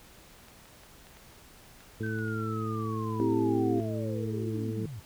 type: clicks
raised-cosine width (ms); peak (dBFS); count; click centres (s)
0.3; -37; 9; 0.484 / 0.656 / 0.835 / 1.069 / 1.17 / 1.806 / 2.064 / 2.188 / 2.282
type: harmonic tone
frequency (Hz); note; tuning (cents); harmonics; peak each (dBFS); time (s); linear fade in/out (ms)
110; A2; 0; 1 / 2 / 3 / 4; -33 / -36 / -38 / -39; 2-4.86; 5
type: linear sweep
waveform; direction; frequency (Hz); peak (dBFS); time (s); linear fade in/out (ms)
sine; down; 1554 to 92.5; -37; 2.03-5; 5
type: chord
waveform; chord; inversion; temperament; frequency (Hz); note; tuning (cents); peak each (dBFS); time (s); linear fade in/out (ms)
sine; C major; none; equal; 261.6 / 329.6 / 392; C4 / E4 / G4; 0 / 0 / 0; -30; 3.2-3.8; 0
effects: pink hiss -54 dBFS RMS until 5.05 s